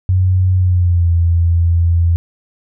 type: tone with pitch glide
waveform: sine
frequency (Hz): 92.5 to 84.82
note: F#2 to E2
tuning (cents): 0 to +50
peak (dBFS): -9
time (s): 0.09-2.16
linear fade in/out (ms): 0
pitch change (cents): -150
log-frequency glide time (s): 0.56-1.11
effects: none